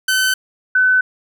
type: tone pair in turn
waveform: sawtooth / sine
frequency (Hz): 1523 / 1509.9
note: F#6 / F#6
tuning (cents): +50 / +35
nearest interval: unison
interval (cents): 15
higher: first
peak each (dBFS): -10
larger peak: neither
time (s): 0.08-0.34 / 0.75-1.01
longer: neither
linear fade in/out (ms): 5
effects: none